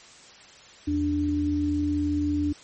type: tone pair together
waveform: sine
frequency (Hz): 82.58 / 294.1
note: E2 / D4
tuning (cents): +4 / +3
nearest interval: octave + minor seventh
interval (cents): 2199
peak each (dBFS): -29 / -23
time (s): 0.87-2.53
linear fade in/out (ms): 10
effects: white hiss -49 dBFS RMS until 2.63 s + MP3 32 kbps